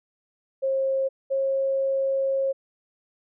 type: tone pair in turn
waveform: sine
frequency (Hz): 536 / 540.4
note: C5 / C#5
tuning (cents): +42 / -44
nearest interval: unison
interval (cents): 14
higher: second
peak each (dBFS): -21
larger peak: neither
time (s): 0.62-1.09 / 1.3-2.53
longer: second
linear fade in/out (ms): 20
effects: none